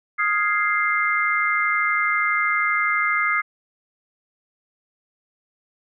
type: chord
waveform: sine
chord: F minor seventh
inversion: third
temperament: equal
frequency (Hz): 1244.5 / 1396.9 / 1661.2 / 2093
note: Eb6 / F6 / Ab6 / C7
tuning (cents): 0 / 0 / 0 / 0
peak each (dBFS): -23 / -27 / -27 / -21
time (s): 0.18-3.42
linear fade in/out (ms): 20
effects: none